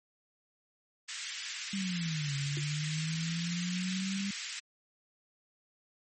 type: high-pass noise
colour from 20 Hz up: pink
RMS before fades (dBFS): -39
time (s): 1.08-4.6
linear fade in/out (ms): 10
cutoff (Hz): 1800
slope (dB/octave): 24
type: exponential two-way sweep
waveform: sine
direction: down then up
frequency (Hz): 200 to 139.4 to 200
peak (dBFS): -32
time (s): 1.73-4.31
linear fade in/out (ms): 5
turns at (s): 2.35
type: tone with exponential decay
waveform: sine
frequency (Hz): 342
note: F4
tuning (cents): -36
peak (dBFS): -36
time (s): 2.57-2.65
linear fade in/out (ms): 0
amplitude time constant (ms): 17
effects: MP3 32 kbps